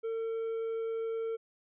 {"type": "tone", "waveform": "triangle", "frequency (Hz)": 451.9, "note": "A4", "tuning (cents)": 46, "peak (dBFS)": -30, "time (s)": [0.03, 1.37], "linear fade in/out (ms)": 20, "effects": ["resampled to 8000 Hz"]}